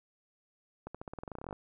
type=accelerating click train; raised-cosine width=1 ms; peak=-27 dBFS; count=17; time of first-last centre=0.87-1.528 s; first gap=76 ms; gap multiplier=0.91; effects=none